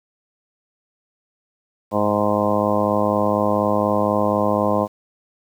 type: harmonic tone with a mistuned harmonic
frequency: 104.1 Hz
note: G#2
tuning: 5 cents sharp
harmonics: 1 / 2 / 3 / 4 / 5 / 6 / 7 / 8 / 9 / 10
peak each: -29 / -23 / -26 / -29 / -22 / -23 / -28 / -29 / -28 / -25 dBFS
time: 1.91-4.88 s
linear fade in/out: 50 ms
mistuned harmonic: 1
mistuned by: -45 cents
effects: 8-bit